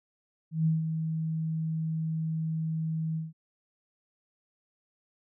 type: tone with ADSR envelope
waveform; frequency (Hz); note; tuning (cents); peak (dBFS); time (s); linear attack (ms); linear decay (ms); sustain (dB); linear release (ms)
sine; 160; D#3; +49; -21; 0.51-3.33; 150; 160; -7; 170
effects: none